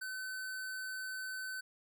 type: tone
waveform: square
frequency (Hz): 1521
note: F#6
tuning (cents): +47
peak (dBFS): -40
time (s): 0.01-1.61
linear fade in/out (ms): 10
effects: none